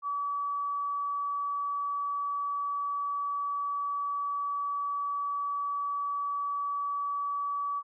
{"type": "tone", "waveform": "sine", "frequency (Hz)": 1144, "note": "D6", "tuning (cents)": -46, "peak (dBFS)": -29, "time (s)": [0.02, 7.83], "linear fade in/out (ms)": 50, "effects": []}